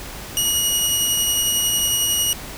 15% pulse tone with tremolo, 2900 Hz, F#7, 35 cents flat, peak -9 dBFS, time 0.37-2.33 s, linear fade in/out 0 ms, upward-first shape triangle, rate 11 Hz, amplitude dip 25%, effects added 50 Hz sine -43 dBFS peak until 2.57 s + pink hiss -34 dBFS RMS until 2.57 s

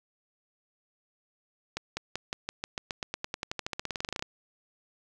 accelerating click train, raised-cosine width 0.2 ms, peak -15 dBFS, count 28, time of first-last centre 1.77-4.224 s, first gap 200 ms, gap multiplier 0.93, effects none

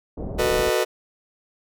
pink low-pass noise, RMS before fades -30 dBFS, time 0.17-0.7 s, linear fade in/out 10 ms, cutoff 660 Hz, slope 24 dB/octave
40% pulse chord, B dominant seventh, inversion second, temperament just, 370.4 / 444.5 / 493.9 / 617.4 Hz, F#4 / A4 / B4 / D#5, +2 / +18 / 0 / -14 cents, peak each -24 dBFS, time 0.38-0.85 s, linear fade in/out 20 ms
effects none

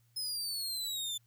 sawtooth exponential sweep, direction down, 5150 to 3500 Hz, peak -32 dBFS, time 0.16-1.18 s, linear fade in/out 10 ms, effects added 117 Hz sine -66 dBFS peak until 1.26 s + white hiss -75 dBFS RMS until 1.26 s

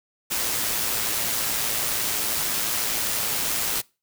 white noise with amplitude modulation, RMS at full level -24 dBFS, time 0.3-3.82 s, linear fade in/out 20 ms, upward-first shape sine, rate 112 Hz, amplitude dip 30%, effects noise-tail reverb RT60 0.3 s tail -24 dB re dry

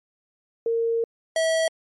sine / square tone pair in turn, 460 / 648.1 Hz, A#4 / E5, -23 / -30 cents, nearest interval tritone, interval 593 cents, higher second, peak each -20 dBFS, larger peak neither, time 0.66-1.04 / 1.36-1.68 s, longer first, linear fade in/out 2 ms, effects MP3 48 kbps

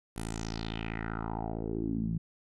10% pulse tone with low-pass filter sweep, 55.4 Hz, A1, 13 cents sharp, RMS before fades -35 dBFS, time 0.16-2.18 s, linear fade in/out 5 ms, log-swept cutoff 11000 to 160 Hz, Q 4, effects none

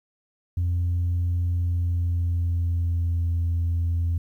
sine tone with pitch glide, 87.4 to 84.86 Hz, F2 to F2, +2 to -49 cents, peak -19 dBFS, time 0.57-4.18 s, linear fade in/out 5 ms, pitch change -51 cents, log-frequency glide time 1.51-3.3 s, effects tanh soft clip ceiling -19 dBFS + 10-bit

